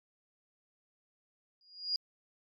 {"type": "tone with exponential growth", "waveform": "sine", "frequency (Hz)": 4858, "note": "D#8", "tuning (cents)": -42, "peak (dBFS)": -26, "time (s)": [1.61, 1.96], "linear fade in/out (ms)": 1, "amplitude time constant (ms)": 74, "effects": ["MP3 96 kbps"]}